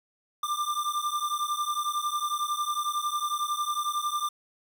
square beating tone pair, 1186 / 1197 Hz, D6 / D6, +17 / +33 cents, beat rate 11 Hz, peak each -31 dBFS, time 0.43-4.29 s, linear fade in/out 5 ms, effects 9-bit

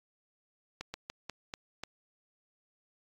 slowing click train, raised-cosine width 0.2 ms, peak -21 dBFS, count 6, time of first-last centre 0.81-1.836 s, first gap 130 ms, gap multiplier 1.23, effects AAC 64 kbps

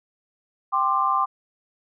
sine chord, G suspended fourth, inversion none, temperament equal with one note detuned, 784 / 1046.5 / 1185.6 Hz, G5 / C6 / D6, 0 / 0 / +16 cents, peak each -26 / -22 / -22 dBFS, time 0.72-1.26 s, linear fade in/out 20 ms, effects none

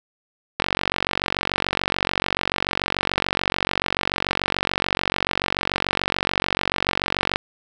click train, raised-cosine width 0.3 ms, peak -3 dBFS, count 318, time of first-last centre 0.6-7.359 s, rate 46.9 Hz, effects none

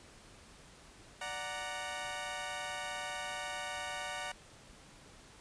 15% pulse chord, D augmented, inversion none, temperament equal, 587.3 / 740 / 932.3 Hz, D5 / F#5 / A#5, 0 / 0 / 0 cents, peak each -38 / -35 / -37 dBFS, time 1.21-4.32 s, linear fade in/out 5 ms, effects pink hiss -57 dBFS RMS until 5.4 s + resampled to 22050 Hz

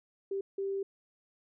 sine tone bursts at uneven times, 392 Hz, G4, in tune, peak -31 dBFS, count 2, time 0.31-0.41 / 0.58-0.83 s, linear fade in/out 5 ms, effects none

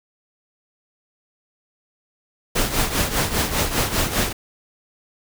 pink noise with tremolo, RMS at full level -18 dBFS, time 2.55-4.33 s, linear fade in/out 10 ms, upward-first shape triangle, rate 5 Hz, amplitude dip 75%, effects none

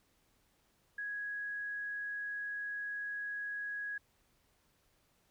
sine tone, 1663 Hz, G#6, 2 cents sharp, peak -37 dBFS, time 0.98-3.98 s, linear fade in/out 5 ms, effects pink hiss -73 dBFS RMS until 5.3 s

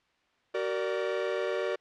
45% pulse chord, Gb augmented, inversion none, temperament equal with one note detuned, 378.2 / 466.2 / 587.3 Hz, Gb4 / Bb4 / D5, +38 / 0 / 0 cents, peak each -33 dBFS, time 0.54-1.76 s, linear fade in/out 10 ms, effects white hiss -69 dBFS RMS until 1.8 s + low-pass 3000 Hz 12 dB/octave

